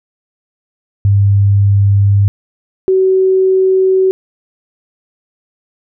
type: tone pair in turn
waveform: sine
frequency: 100.1 / 377.9 Hz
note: G2 / F#4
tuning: +37 / +37 cents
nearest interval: octave + major seventh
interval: 2300 cents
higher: second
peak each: -6 / -7 dBFS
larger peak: first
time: 1.05-2.28 / 2.88-4.11 s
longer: neither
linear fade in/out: 0 ms
effects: none